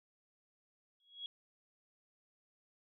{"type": "tone with exponential growth", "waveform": "sine", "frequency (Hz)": 3322, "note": "G#7", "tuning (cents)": 0, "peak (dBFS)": -38, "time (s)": [1, 1.26], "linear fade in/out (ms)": 1, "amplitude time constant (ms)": 56, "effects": []}